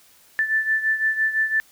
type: beating tone pair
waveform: sine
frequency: 1760 / 1765.9 Hz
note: A6 / A6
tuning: 0 / +6 cents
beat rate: 5.9 Hz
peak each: -20 / -25 dBFS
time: 0.39-1.6 s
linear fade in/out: 0 ms
effects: white hiss -54 dBFS RMS until 1.71 s